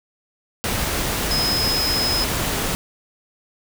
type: tone in noise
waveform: sine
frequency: 5100 Hz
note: D#8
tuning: 42 cents sharp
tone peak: -20 dBFS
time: 1.31-2.24 s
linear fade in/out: 0 ms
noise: pink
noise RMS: -23 dBFS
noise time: 0.64-2.75 s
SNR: 0 dB
effects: none